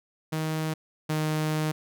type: tone pair in turn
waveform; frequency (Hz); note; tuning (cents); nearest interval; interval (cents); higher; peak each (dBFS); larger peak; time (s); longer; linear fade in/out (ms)
sawtooth; 157.4 / 154.87; D#3 / D#3; +20 / -8; unison; 28; first; -23 / -21; second; 0.32-0.74 / 1.09-1.72; second; 10
effects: none